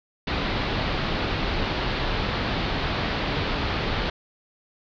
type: low-pass noise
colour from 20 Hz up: pink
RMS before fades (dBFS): -26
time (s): 0.27-4.1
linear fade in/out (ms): 5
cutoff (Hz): 4500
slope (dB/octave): 48
effects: none